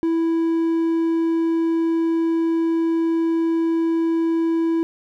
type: tone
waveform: triangle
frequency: 329.6 Hz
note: E4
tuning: in tune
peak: -15 dBFS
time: 0.03-4.83 s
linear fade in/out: 0 ms
effects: none